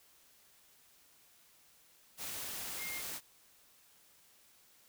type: tone in noise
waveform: sine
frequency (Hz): 2122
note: C7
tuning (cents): +24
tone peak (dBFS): -42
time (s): 2.77-3.03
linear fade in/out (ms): 50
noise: white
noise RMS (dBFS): -42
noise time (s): 2.17-3.21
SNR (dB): -3
effects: white hiss -65 dBFS RMS until 4.88 s